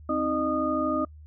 sine tone cluster, 262.5 / 315.3 / 612 / 1230 Hz, C4 / D#4 / D#5 / D#6, +6 / +23 / -29 / -20 cents, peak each -29 dBFS, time 0.09-1.05 s, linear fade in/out 5 ms, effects noise-tail reverb RT60 0.1 s tail -26 dB re dry + added 76 Hz sine -44 dBFS peak until 1.26 s

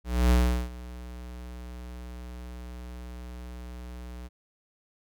square tone with ADSR envelope, 61 Hz, B1, 21 cents flat, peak -18 dBFS, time 0.04-4.29 s, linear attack 270 ms, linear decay 380 ms, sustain -21 dB, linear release 29 ms, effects none

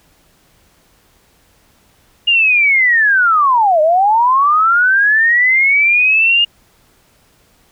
sine linear two-way sweep, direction down then up, 2852 to 600 to 2852 Hz, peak -8 dBFS, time 2.27-6.45 s, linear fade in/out 10 ms, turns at 3.81 s, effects pink hiss -53 dBFS RMS until 7.71 s

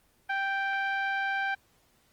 10% pulse tone with low-pass filter, 784 Hz, G5, in tune, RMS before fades -30 dBFS, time 0.29-1.55 s, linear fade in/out 10 ms, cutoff 1600 Hz, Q 1.6, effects pink hiss -66 dBFS RMS until 2.12 s + Opus 24 kbps

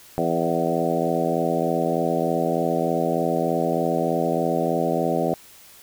harmonic tone with a mistuned harmonic, 83.3 Hz, E2, 19 cents sharp, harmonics 2 / 3 / 4 / 5 / 6 / 7 / 8 / 9, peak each -28 / -28 / -28 / -28 / -28 / -28 / -28 / -28 dBFS, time 0.18-5.34 s, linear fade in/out 0 ms, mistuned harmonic 8, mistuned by -22 cents, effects white hiss -48 dBFS RMS until 5.82 s

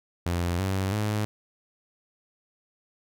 sawtooth tone with pitch steps, 86.9 / 95.87 / 105.76 Hz, F2 / G2 / G#2, -8 / -38 / +32 cents, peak -21 dBFS, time 0.26-1.25 s, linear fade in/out 0 ms, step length 330 ms, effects none

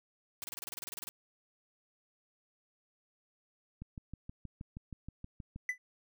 white noise bursts, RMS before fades -42 dBFS, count 14, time 0.42-1.09 s, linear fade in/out 0 ms, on 20 ms, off 30 ms
click train, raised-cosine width 5 ms, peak -31 dBFS, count 12, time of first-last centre 3.82-5.561 s, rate 6.32 Hz
triangle tone with exponential decay, 1998 Hz, B6, 20 cents sharp, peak -25 dBFS, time 5.69-5.78 s, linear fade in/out 2 ms, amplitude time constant 19 ms
effects none

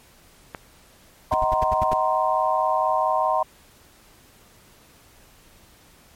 click, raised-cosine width 0.5 ms, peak -16 dBFS, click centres 0.548 s
sine chord, C half-diminished seventh, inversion first, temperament just, 627.9 / 753.5 / 941.9 / 1046.5 Hz, Eb5 / Gb5 / Bb5 / C6, +16 / +31 / +18 / 0 cents, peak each -24 dBFS, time 1.31-3.43 s, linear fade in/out 5 ms
brown noise bursts, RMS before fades -26 dBFS, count 7, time 1.32-1.935 s, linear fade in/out 2 ms, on 21 ms, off 78 ms
effects pink hiss -53 dBFS RMS until 6.15 s + MP3 64 kbps

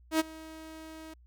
sawtooth tone with ADSR envelope, 317.9 Hz, D#4, 37 cents sharp, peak -18 dBFS, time 0.11-1.14 s, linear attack 87 ms, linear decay 24 ms, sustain -22 dB, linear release 8 ms, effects added 60 Hz sine -55 dBFS peak until 1.26 s

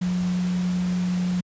sine tone in noise, 180 Hz, F#3, 47 cents flat, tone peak -21 dBFS, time 0.01-1.41 s, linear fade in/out 10 ms, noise pink, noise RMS -38 dBFS, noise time 0.01-1.41 s, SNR +14 dB, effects high-pass 60 Hz 12 dB/octave + resampled to 16000 Hz

